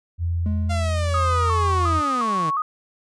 sine tone, 85.2 Hz, F2, 42 cents flat, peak -20 dBFS, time 0.18-2.02 s, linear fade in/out 50 ms
triangle tone with exponential decay, 210 Hz, G#3, 19 cents sharp, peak -22 dBFS, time 0.46-1.75 s, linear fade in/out 0 ms, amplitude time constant 280 ms
sawtooth linear sweep, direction down, 698.5 to 146.83 Hz, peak -22 dBFS, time 0.69-2.51 s, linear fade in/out 20 ms
sine tone with vibrato, 1174.7 Hz, D6, in tune, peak -20 dBFS, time 1.14-2.62 s, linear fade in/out 2 ms, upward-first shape square, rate 1.4 Hz, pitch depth 100 cents each way
effects resampled to 22050 Hz

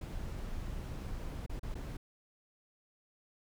brown noise with dropouts, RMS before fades -40 dBFS, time 0.01-1.97 s, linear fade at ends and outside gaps 5 ms, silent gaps 1.463-1.495 / 1.595-1.63 / 1.744-1.752 s, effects none

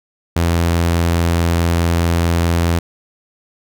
sawtooth tone, 84.7 Hz, E2, 48 cents sharp, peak -9 dBFS, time 0.36-2.79 s, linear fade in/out 5 ms, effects none

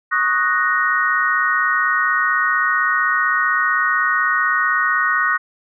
sine chord, D# minor seventh, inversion third, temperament equal, 1108.7 / 1244.5 / 1480 / 1864.7 Hz, C#6 / D#6 / F#6 / A#6, 0 / 0 / 0 / 0 cents, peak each -23 / -21 / -19 / -19 dBFS, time 0.11-5.38 s, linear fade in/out 20 ms, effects none

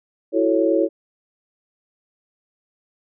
sine chord, F# minor seventh, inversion third, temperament equal, 329.6 / 370 / 440 / 554.4 Hz, E4 / F#4 / A4 / C#5, 0 / 0 / 0 / 0 cents, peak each -19 / -22 / -22 / -20 dBFS, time 0.32-0.89 s, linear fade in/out 50 ms, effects none

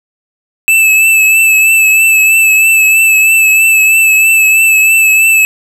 square tone with vibrato, 2623 Hz, E7, 9 cents flat, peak -5 dBFS, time 0.68-5.45 s, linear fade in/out 0 ms, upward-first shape triangle, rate 3.1 Hz, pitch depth 34 cents each way, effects none

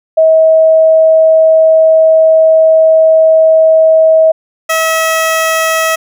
sine / 15% pulse tone pair in turn, 640 / 644.8 Hz, D#5 / E5, +49 / -38 cents, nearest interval unison, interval 13 cents, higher second, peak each -3 dBFS, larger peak neither, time 0.17-4.32 / 4.69-5.96 s, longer first, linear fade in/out 10 ms, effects none

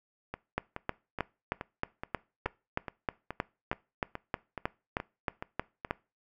two click trains, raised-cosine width 0.5 ms, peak -21 / -14 dBFS, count 14 / 18, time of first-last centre 0.34-5.848 / 0.58-5.909 s, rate 2.36 / 3.19 Hz, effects noise-tail reverb RT60 0.3 s tail -22 dB re dry

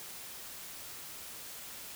silence, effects white hiss -46 dBFS RMS until 1.95 s

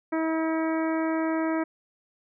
harmonic tone, 321.4 Hz, E4, 44 cents flat, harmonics 1 / 2 / 3 / 4 / 5 / 6 / 7, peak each -25 / -31 / -35 / -37 / -39 / -41 / -42 dBFS, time 0.12-1.64 s, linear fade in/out 10 ms, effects none

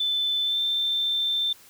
sine tone with pitch glide, 3520 to 3563 Hz, A7 to A7, 0 to +21 cents, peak -22 dBFS, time 0-1.53 s, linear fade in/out 5 ms, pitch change +21 cents, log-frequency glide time 0.43-0.6 s, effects white hiss -52 dBFS RMS until 1.69 s

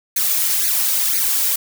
blue noise with flanger, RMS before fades -18 dBFS, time 0.16-1.56 s, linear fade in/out 5 ms, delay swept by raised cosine 0.46 to 3.16 ms, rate 2 Hz, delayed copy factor +0.9, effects none

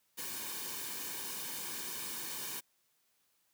white noise with comb filter, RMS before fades -41 dBFS, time 0.17-2.61 s, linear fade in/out 20 ms, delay 1.5 ms, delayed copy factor -0.65, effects white hiss -75 dBFS RMS until 3.53 s + high-pass 80 Hz 12 dB/octave

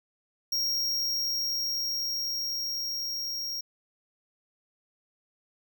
square tone with level ramp, 5588 Hz, F8, in tune, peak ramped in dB -26 to -32 dBFS, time 0.52-3.61 s, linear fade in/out 5 ms, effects none

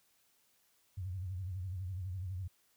sine tone with vibrato, 92.5 Hz, F#2, in tune, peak -37 dBFS, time 0.97-2.48 s, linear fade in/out 10 ms, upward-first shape sine, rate 12 Hz, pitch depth 110 cents each way, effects white hiss -72 dBFS RMS until 2.76 s

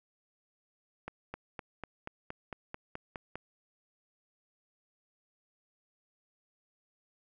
accelerating click train, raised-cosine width 0.5 ms, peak -24 dBFS, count 11, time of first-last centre 1.08-3.356 s, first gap 260 ms, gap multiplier 0.97, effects none

